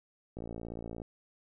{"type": "click train", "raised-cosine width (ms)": 2, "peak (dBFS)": -28, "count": 38, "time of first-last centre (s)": [0.37, 1.018], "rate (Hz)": 57.1, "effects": []}